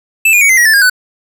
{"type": "tone with pitch steps", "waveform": "square", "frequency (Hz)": [2637, 2432, 2243, 2069, 1908.2, 1760, 1623.3, 1497.2], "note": ["E7", "D#7", "C#7", "C7", "A#6", "A6", "G#6", "F#6"], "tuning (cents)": [0, -40, 20, -20, 40, 0, -40, 20], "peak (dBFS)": -6, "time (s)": [0.25, 0.898], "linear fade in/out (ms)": 5, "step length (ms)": 81, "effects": []}